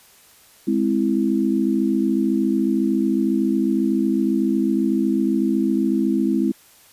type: chord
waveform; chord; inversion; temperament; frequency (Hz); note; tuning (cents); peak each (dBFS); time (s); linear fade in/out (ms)
sine; Ab augmented; none; equal; 207.7 / 261.6 / 329.6; Ab3 / C4 / E4; 0 / 0 / 0; -21; 0.67-6.52; 10
effects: white hiss -51 dBFS RMS until 6.92 s + resampled to 32000 Hz